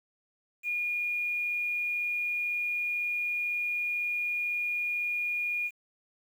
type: tone with quantisation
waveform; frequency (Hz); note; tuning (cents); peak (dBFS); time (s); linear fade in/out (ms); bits
sine; 2434; D#7; -39; -28; 0.63-5.71; 50; 9
effects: none